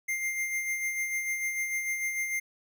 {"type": "tone with tremolo", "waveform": "square", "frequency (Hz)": 2100, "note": "C7", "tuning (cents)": 6, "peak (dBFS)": -28, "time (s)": [0.08, 2.4], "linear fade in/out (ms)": 10, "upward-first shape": "sine", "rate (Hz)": 6.7, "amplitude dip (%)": 45, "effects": []}